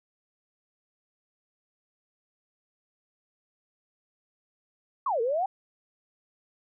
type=exponential two-way sweep; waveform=sine; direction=down then up; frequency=1186 to 440 to 802 Hz; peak=-24 dBFS; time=5.06-5.46 s; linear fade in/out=5 ms; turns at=5.21 s; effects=none

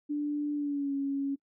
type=tone with pitch glide; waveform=sine; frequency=293.7 to 277.2 Hz; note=D4 to C#4; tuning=0 to 0 cents; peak=-28 dBFS; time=0.09-1.36 s; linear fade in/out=20 ms; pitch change=-100 cents; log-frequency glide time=0.54-0.94 s; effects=noise-tail reverb RT60 0.1 s tail -21 dB re dry

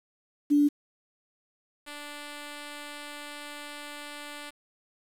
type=tone pair in turn; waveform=sine / 5% pulse; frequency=290.9 / 292.9 Hz; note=D4 / D4; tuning=-16 / -5 cents; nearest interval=unison; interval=11 cents; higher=second; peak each=-18 / -28 dBFS; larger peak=first; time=0.5-0.69 / 1.86-4.51 s; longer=second; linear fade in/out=20 ms; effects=resampled to 32000 Hz + 8-bit

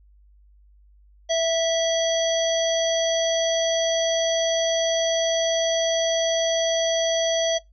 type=harmonic tone with a mistuned harmonic; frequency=659.3 Hz; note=E5; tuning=in tune; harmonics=1 / 3 / 5 / 7 / 9; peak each=-20 / -33 / -27 / -36 / -29 dBFS; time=1.29-7.59 s; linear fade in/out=20 ms; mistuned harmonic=3; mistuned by=-16 cents; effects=noise-tail reverb RT60 0.2 s tail -24 dB re dry + added 50 Hz sine -51 dBFS peak until 7.72 s

